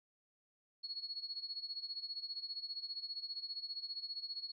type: tone with tremolo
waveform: sine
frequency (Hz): 4349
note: C#8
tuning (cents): -34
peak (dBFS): -36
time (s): 0.83-4.52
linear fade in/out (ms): 20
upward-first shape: sine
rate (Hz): 15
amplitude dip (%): 85
effects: tanh soft clip ceiling -36 dBFS + MP3 48 kbps